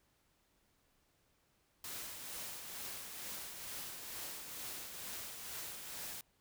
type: noise with tremolo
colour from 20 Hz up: white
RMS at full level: -44 dBFS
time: 1.84-6.21 s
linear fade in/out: 2 ms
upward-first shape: triangle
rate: 2.2 Hz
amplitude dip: 45%
effects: pink hiss -75 dBFS RMS until 6.4 s